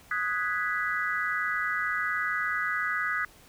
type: chord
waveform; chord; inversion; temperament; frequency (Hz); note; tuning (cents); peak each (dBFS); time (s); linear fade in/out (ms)
sine; G# minor seventh; second; equal with one note detuned; 1251 / 1480 / 1661.2 / 1975.5; D#6 / F#6 / G#6 / B6; +9 / 0 / 0 / 0; -32; 0.11-3.25; 2
effects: pink hiss -55 dBFS RMS until 3.48 s